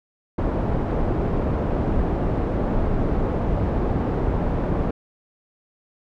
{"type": "low-pass noise", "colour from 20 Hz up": "pink", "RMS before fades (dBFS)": -22, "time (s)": [0.38, 4.91], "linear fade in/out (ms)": 5, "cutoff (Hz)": 680, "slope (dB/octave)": 12, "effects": []}